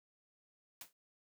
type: noise with exponential decay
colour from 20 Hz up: white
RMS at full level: -45 dBFS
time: 0.81-0.93 s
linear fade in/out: 2 ms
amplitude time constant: 25 ms
effects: high-pass 150 Hz 12 dB/octave